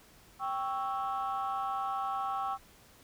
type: chord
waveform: sine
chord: C# diminished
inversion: second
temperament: equal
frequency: 784 / 1108.7 / 1318.5 Hz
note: G5 / C#6 / E6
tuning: 0 / 0 / 0 cents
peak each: -33 / -35 / -36 dBFS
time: 0.39-2.58 s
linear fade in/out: 50 ms
effects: tanh soft clip ceiling -26 dBFS + pink hiss -59 dBFS RMS until 3.03 s